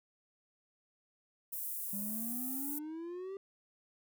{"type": "high-pass noise", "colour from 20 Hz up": "pink", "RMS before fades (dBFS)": -40, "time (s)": [1.52, 2.79], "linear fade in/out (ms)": 10, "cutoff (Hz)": 11000, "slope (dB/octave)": 24}
{"type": "exponential sweep", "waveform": "triangle", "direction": "up", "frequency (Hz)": [196.8, 396], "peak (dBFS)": -38, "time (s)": [1.93, 3.37], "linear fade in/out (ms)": 2}
{"effects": []}